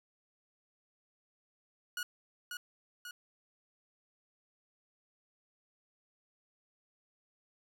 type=tone with echo; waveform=sawtooth; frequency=1452 Hz; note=F#6; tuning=33 cents flat; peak=-32 dBFS; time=1.97-2.03 s; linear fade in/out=2 ms; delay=540 ms; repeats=2; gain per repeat=-4 dB; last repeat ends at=3.11 s; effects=none